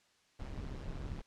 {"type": "noise with amplitude modulation", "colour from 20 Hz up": "brown", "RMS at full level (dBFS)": -39, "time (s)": [0.39, 1.22], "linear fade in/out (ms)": 10, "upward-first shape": "sine", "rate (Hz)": 135, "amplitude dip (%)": 70, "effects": ["white hiss -70 dBFS RMS until 1.26 s", "low-pass 6000 Hz 12 dB/octave"]}